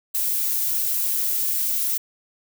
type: noise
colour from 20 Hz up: violet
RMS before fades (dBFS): -23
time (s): 0.14-1.98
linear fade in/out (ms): 10
effects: none